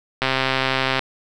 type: click train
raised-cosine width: 0.3 ms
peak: -3 dBFS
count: 103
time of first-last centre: 0.22-0.993 s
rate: 132 Hz
effects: none